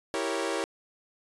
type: chord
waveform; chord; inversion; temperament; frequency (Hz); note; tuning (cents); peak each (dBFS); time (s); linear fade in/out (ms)
sawtooth; E diminished seventh; none; equal; 329.6 / 392 / 466.2 / 554.4; E4 / G4 / Bb4 / Db5; 0 / 0 / 0 / 0; -30; 0.14-0.64; 0
effects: resampled to 24000 Hz